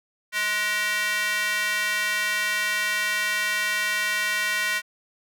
square tone with high-pass filter, 210 Hz, G#3, 19 cents sharp, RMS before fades -25 dBFS, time 0.32-4.82 s, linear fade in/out 50 ms, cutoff 1800 Hz, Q 2.7, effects none

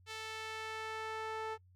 sawtooth tone with band-pass filter sweep, 440 Hz, A4, in tune, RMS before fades -42 dBFS, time 0.06-1.58 s, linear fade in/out 50 ms, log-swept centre 3400 to 950 Hz, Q 0.83, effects noise-tail reverb RT60 0.1 s tail -25 dB re dry + added 91 Hz sine -61 dBFS peak until 1.75 s

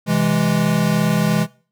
square chord, C augmented, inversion none, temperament equal with one note detuned, 130.36 / 164.81 / 207.7 Hz, C3 / E3 / G#3, -6 / 0 / 0 cents, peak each -24 / -19 / -19 dBFS, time 0.06-1.47 s, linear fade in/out 50 ms, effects noise-tail reverb RT60 0.4 s tail -21 dB re dry

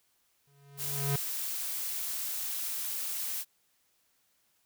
square tone with exponential growth, 140.8 Hz, C#3, 27 cents sharp, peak -27 dBFS, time 0.47-1.16 s, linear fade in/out 5 ms, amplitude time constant 150 ms
blue noise, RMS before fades -35 dBFS, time 0.77-3.45 s, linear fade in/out 50 ms
effects white hiss -72 dBFS RMS until 4.65 s

